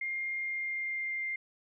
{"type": "tone with pitch glide", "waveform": "sine", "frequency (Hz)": [2119, 2102], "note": ["C7", "C7"], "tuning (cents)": [21, 7], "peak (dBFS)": -32, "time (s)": [0.01, 1.36], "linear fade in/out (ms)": 5, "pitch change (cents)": -14, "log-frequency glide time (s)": [0.38, 1.21], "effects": []}